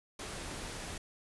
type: noise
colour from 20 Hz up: pink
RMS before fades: -42 dBFS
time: 0.19-0.98 s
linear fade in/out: 5 ms
effects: resampled to 24000 Hz